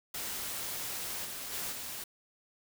white noise with level steps, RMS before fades -38 / -41 / -37 / -41 dBFS, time 0.14-2.04 s, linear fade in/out 5 ms, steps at 1.24 / 1.52 / 1.71 s, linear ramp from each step 20 ms, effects none

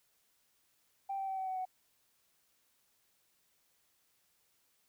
sine tone with pitch steps, 784 / 775.9 / 767.9 / 759.9 / 752.1 / 744.3 Hz, G5 / G5 / G5 / F#5 / F#5 / F#5, 0 / -18 / -36 / +46 / +28 / +10 cents, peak -34 dBFS, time 1.09-1.654 s, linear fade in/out 10 ms, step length 94 ms, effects tanh soft clip ceiling -30 dBFS + white hiss -74 dBFS RMS until 4.88 s

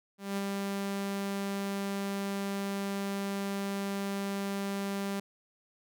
sawtooth tone with ADSR envelope, 198.1 Hz, G3, 18 cents sharp, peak -26 dBFS, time 0.18-5.2 s, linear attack 190 ms, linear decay 30 ms, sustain -2 dB, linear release 6 ms, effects none

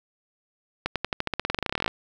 accelerating click train, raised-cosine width 0.3 ms, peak -9 dBFS, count 23, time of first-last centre 0.86-1.879 s, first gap 97 ms, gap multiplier 0.92, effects 8-bit

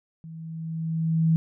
sine tone with level ramp, 162.1 Hz, E3, 29 cents flat, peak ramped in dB -38 to -16 dBFS, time 0.24-1.36 s, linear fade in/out 0 ms, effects none

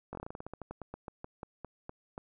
slowing click train, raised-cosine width 1 ms, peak -27 dBFS, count 21, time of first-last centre 0.13-2.179 s, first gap 20 ms, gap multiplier 1.15, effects none

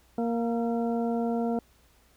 harmonic tone with a mistuned harmonic, 233.1 Hz, A#3, in tune, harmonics 1 / 2 / 3 / 4 / 6, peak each -27 / -31 / -33 / -44 / -48 dBFS, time 0.18-1.59 s, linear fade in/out 2 ms, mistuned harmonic 6, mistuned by -44 cents, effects added 60 Hz sine -63 dBFS peak until 2.16 s + pink hiss -63 dBFS RMS until 2.16 s

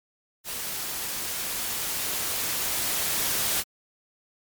white noise with level ramp, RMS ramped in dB -33 to -25 dBFS, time 0.44-3.64 s, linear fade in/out 50 ms, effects MP3 96 kbps

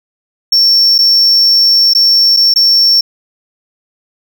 triangle tone with dropouts, 5450 Hz, F8, 43 cents flat, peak -4 dBFS, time 0.52-3.01 s, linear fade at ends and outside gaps 5 ms, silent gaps 0.982-0.987 / 1.936-1.949 / 2.366-2.37 / 2.54-2.559 s, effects none

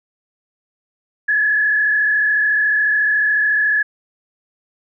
sine tone with frequency modulation, 1701 Hz, G#6, 41 cents sharp, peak -13 dBFS, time 1.28-3.83 s, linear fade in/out 10 ms, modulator 34 Hz, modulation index 1.1, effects none

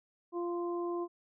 harmonic tone, 347 Hz, F4, 11 cents flat, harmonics 1 / 2 / 3, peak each -33 / -44 / -42 dBFS, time 0.32-1.08 s, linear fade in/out 50 ms, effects none

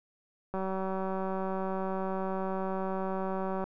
click train, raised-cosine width 1 ms, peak -21 dBFS, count 590, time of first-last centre 0.54-3.64 s, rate 190 Hz, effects none

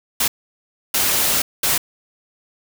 white noise bursts at uneven times, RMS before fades -18 dBFS, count 3, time 0.2-0.28 / 0.94-1.42 / 1.63-1.78 s, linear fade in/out 5 ms, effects none

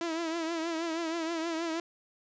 sawtooth tone with vibrato, 329.6 Hz, E4, in tune, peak -27 dBFS, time 0.01-1.8 s, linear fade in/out 2 ms, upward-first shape triangle, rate 6.3 Hz, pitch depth 77 cents each way, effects resampled to 16000 Hz + 10-bit

